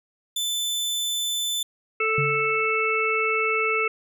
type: tone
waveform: sawtooth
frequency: 3520 Hz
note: A7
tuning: in tune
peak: -21 dBFS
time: 0.36-1.63 s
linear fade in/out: 5 ms
type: harmonic tone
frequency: 440 Hz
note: A4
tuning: in tune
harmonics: 1 / 3 / 5 / 6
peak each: -26 / -26 / -26 / -26 dBFS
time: 2-3.88 s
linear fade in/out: 5 ms
type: tone with exponential decay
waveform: sine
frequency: 141 Hz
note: C#3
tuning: 30 cents sharp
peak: -22 dBFS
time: 2.18-2.74 s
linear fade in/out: 2 ms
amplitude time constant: 120 ms
effects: none